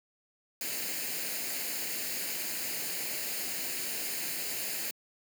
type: noise with comb filter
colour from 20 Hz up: white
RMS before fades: -35 dBFS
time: 0.61-4.91 s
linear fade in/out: 2 ms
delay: 0.43 ms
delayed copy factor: +0.6
effects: high-pass 200 Hz 12 dB/octave